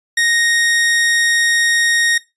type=tone; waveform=sawtooth; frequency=1864.7 Hz; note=A#6; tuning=in tune; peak=-9 dBFS; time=0.17-2.18 s; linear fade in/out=5 ms; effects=noise-tail reverb RT60 0.2 s tail -18 dB re dry + resampled to 24000 Hz